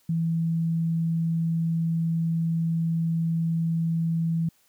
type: tone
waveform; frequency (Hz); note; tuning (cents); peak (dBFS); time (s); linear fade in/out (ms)
sine; 164.81; E3; 0; -22; 0.09-4.49; 5
effects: white hiss -64 dBFS RMS until 4.68 s